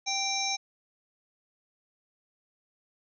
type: harmonic tone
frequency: 784 Hz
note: G5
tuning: in tune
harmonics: 1 / 3 / 5 / 7 / 8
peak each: -34 / -34 / -34 / -34 / -34 dBFS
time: 0.06-0.57 s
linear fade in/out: 20 ms
effects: none